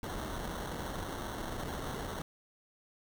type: noise with sample-and-hold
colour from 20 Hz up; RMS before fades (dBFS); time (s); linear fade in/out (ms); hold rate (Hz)
pink; -39; 0.03-2.22; 2; 2450
effects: none